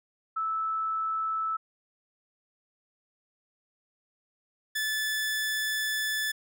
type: tone pair in turn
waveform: sine / sawtooth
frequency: 1311 / 1738.4 Hz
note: E6 / A6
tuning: -10 / -21 cents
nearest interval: perfect fourth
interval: 489 cents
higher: second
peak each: -27 / -24 dBFS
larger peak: second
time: 0.36-1.57 / 4.75-6.32 s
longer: second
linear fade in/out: 10 ms
effects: none

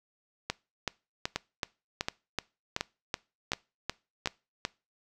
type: two click trains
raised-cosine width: 0.2 ms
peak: -12 / -12 dBFS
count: 12 / 5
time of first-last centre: 0.5-4.651 / 1.36-4.259 s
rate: 2.65 / 1.38 Hz
effects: noise-tail reverb RT60 0.3 s tail -23 dB re dry

